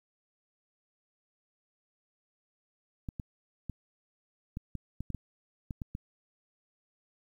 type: clicks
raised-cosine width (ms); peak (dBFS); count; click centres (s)
5; -24; 11; 3.088 / 3.198 / 3.697 / 4.571 / 4.753 / 5.006 / 5.103 / 5.147 / 5.708 / 5.818 / 5.951
effects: 10-bit